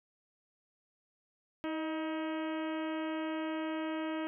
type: harmonic tone with a mistuned harmonic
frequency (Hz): 317.6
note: D#4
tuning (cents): +36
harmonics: 1 / 2 / 3 / 4 / 5 / 6 / 7 / 8 / 9 / 10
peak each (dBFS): -35 / -41 / -45 / -47 / -49 / -51 / -52 / -53 / -54 / -55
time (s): 1.64-4.27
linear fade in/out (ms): 0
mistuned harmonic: 2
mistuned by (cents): -35
effects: none